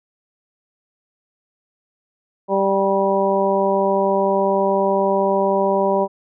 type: harmonic tone with a mistuned harmonic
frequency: 195.9 Hz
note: G3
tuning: 1 cent flat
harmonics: 1 / 2 / 3 / 4 / 5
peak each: -24 / -20 / -19 / -24 / -22 dBFS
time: 2.48-6.08 s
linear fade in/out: 50 ms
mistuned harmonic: 5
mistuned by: -17 cents
effects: none